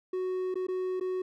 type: tone with dropouts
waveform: triangle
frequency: 370 Hz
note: F#4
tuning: in tune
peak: -27 dBFS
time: 0.13-1.22 s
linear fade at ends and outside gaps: 5 ms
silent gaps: 0.543-0.555 / 0.669-0.684 / 0.999-1.009 s
effects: none